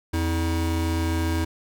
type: tone pair together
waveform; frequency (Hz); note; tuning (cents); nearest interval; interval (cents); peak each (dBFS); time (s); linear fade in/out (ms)
square; 84.51 / 321.3; E2 / E4; +44 / -44; octave + major seventh; 2312; -24 / -28; 0.13-1.45; 10
effects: none